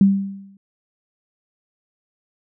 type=tone with exponential decay; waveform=sine; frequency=196.3 Hz; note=G3; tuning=3 cents sharp; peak=-7 dBFS; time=0.01-0.57 s; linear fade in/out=2 ms; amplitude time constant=120 ms; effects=none